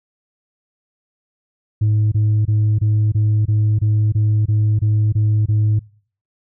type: tone bursts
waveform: sine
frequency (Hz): 106.7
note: G#2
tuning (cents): +47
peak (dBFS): -10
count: 12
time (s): 1.81-5.794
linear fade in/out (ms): 10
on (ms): 310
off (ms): 24
effects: noise-tail reverb RT60 0.5 s tail -25 dB re dry + tanh soft clip ceiling -11 dBFS